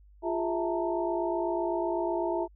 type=tone cluster; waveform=sine; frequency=346.9 / 406.8 / 656 / 877 / 925 Hz; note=F4 / G#4 / E5 / A5 / A#5; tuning=-12 / -36 / -9 / -6 / -14 cents; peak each=-30 / -36 / -32 / -37 / -36 dBFS; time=0.22-2.48 s; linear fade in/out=50 ms; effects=added 50 Hz sine -53 dBFS peak until 2.55 s